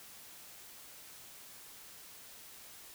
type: silence
effects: white hiss -53 dBFS RMS until 2.94 s